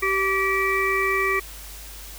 harmonic tone, 387 Hz, G4, 22 cents flat, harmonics 1 / 3 / 5 / 6, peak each -25 / -25 / -25 / -25 dBFS, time 0.02-1.4 s, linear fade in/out 10 ms, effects added 50 Hz sine -40 dBFS peak until 2.18 s + white hiss -41 dBFS RMS until 2.18 s

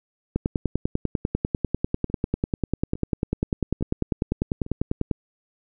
two click trains, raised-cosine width 3 ms, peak -9 / -23 dBFS, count 49 / 4, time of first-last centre 0.36-5.112 / 2.1-4.664 s, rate 10.1 / 1.17 Hz, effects none

